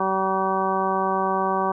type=harmonic tone; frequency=191 Hz; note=G3; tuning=45 cents flat; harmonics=1 / 2 / 3 / 4 / 5 / 6 / 8; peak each=-30 / -27 / -30 / -26 / -26 / -26 / -37 dBFS; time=0-1.72 s; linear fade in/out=5 ms; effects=none